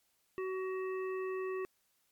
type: harmonic tone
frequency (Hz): 375.9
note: F#4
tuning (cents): +27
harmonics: 1 / 3 / 5 / 7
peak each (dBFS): -35 / -45 / -49 / -52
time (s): 0.38-1.65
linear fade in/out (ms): 0
effects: white hiss -75 dBFS RMS until 2.11 s + MP3 96 kbps